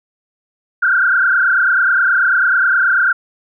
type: tone with frequency modulation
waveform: sine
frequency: 1480 Hz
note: F#6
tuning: in tune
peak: -10 dBFS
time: 0.82-3.13 s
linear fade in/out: 10 ms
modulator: 29.3 Hz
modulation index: 3.3
effects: none